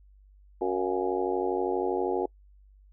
harmonic tone with a mistuned harmonic, 92.5 Hz, F#2, in tune, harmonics 3 / 4 / 5 / 6 / 7 / 8 / 9, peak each -36 / -28 / -31 / -38 / -38 / -38 / -34 dBFS, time 0.61-2.26 s, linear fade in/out 5 ms, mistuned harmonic 7, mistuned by +73 cents, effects noise-tail reverb RT60 0.1 s tail -26 dB re dry + added 49 Hz sine -53 dBFS peak until 2.92 s

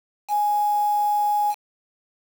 sine tone with quantisation, 830.6 Hz, G#5, in tune, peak -18 dBFS, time 0.28-1.55 s, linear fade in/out 50 ms, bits 6, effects none

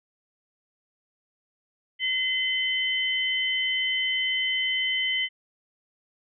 sine tone pair together, 2042 / 3060 Hz, C7 / G7, -43 / -42 cents, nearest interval perfect fifth, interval 701 cents, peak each -26 dBFS, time 1.99-5.29 s, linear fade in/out 50 ms, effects none

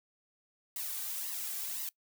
blue noise with flanger, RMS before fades -38 dBFS, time 0.76-1.89 s, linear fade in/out 2 ms, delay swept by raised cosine 1 to 2.6 ms, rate 1.9 Hz, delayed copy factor +0.8, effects noise-tail reverb RT60 0.1 s tail -22 dB re dry

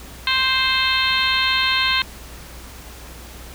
harmonic tone, 523.3 Hz, C5, in tune, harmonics 2 / 3 / 4 / 5 / 6 / 7 / 8, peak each -24 / -24 / -24 / -24 / -24 / -24 / -24 dBFS, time 0.27-2.02 s, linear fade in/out 2 ms, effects added 60 Hz sine -39 dBFS peak until 3.54 s + pink hiss -40 dBFS RMS until 3.54 s

